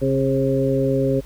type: harmonic tone with a mistuned harmonic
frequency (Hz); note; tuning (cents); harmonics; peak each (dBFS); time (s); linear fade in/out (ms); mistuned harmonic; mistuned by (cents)
134.3; C3; +46; 1 / 2 / 3 / 4; -22 / -22 / -22 / -22; 0.01-1.21; 20; 3; +19
effects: added 50 Hz sine -37 dBFS peak until 1.25 s + pink hiss -48 dBFS RMS until 1.25 s

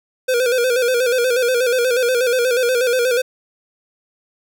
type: tone with vibrato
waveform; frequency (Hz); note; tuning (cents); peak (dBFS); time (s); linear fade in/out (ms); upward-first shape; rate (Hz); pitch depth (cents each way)
square; 494.1; B4; +1; -15; 0.28-3.22; 10; square; 8.3; 67
effects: none

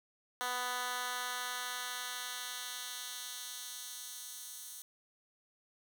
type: tone with high-pass filter sweep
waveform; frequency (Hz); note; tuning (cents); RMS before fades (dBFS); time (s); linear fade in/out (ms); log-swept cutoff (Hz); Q
10% pulse; 248; B3; +7; -41; 0.41-4.82; 0; 870 to 7500; 0.74
effects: none

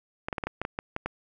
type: clicks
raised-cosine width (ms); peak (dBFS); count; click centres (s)
0.5; -15; 10; 0.285 / 0.328 / 0.382 / 0.438 / 0.47 / 0.616 / 0.651 / 0.789 / 0.964 / 1.06
effects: none

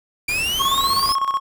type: noise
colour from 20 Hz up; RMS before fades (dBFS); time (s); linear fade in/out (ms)
pink; -33; 0.28-1.13; 10
type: exponential sweep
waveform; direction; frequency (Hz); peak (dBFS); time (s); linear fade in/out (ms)
40% pulse; up; 2349 to 5274; -19; 0.28-1.15; 5
type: tone with tremolo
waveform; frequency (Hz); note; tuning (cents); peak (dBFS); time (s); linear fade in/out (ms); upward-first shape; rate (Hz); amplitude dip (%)
triangle; 1092; C#6; -26; -14; 0.59-1.4; 20; square; 16; 65
effects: none

